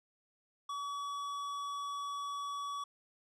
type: tone with tanh clipping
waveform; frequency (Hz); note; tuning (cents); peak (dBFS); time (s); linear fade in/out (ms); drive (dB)
sine; 1137; C#6; +44; -39; 0.69-2.84; 5; 13
effects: none